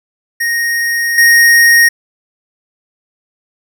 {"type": "tone with level steps", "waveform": "square", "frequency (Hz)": 1864.7, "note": "A#6", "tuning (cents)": 0, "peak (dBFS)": [-13, -5], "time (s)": [0.4, 1.89], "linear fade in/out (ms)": 10, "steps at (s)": 1.18, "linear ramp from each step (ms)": 2, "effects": []}